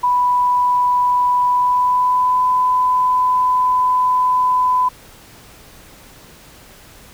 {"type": "tone with pitch glide", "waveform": "sine", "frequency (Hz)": [987.8, 1004.5], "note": ["B5", "B5"], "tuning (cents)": [0, 29], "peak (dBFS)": -12, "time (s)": [0.03, 4.89], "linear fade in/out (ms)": 10, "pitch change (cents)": 29, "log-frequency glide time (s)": [1.46, 2.43], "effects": ["pink hiss -43 dBFS RMS until 7.13 s"]}